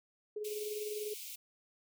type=tone with tremolo; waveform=sine; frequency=421.8 Hz; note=G#4; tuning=27 cents sharp; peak=-35 dBFS; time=0.36-1.14 s; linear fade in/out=5 ms; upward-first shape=sine; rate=20 Hz; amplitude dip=50%
type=high-pass noise; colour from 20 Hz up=white; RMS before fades=-46 dBFS; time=0.44-1.36 s; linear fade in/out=10 ms; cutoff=2200 Hz; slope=96 dB/octave
effects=none